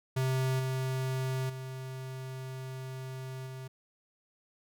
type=tone with level steps; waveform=square; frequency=130.81 Hz; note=C3; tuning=in tune; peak=-28 / -31 / -39 / -41 dBFS; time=0.16-3.68 s; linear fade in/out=10 ms; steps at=0.59 / 1.49 / 3.46 s; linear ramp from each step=10 ms; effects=none